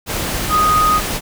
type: tone in noise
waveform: sine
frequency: 1244.5 Hz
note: D#6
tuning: in tune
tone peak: -11 dBFS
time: 0.49-1.01 s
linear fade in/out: 50 ms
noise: pink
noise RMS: -21 dBFS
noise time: 0.06-1.21 s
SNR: +7 dB
effects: none